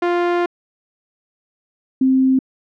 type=tone pair in turn; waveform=sawtooth / sine; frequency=349.5 / 262.4 Hz; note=F4 / C4; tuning=+1 / +5 cents; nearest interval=perfect fourth; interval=496 cents; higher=first; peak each=-11 dBFS; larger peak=neither; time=0.02-0.46 / 2.01-2.39 s; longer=first; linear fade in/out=5 ms; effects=low-pass 2000 Hz 12 dB/octave